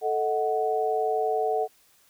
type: chord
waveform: sine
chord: D# diminished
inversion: second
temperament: equal with one note detuned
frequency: 440 / 628.8 / 740 Hz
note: A4 / D#5 / F#5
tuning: 0 / +18 / 0 cents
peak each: -26 / -31 / -26 dBFS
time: 0.01-1.68 s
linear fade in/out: 50 ms
effects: white hiss -61 dBFS RMS until 2.09 s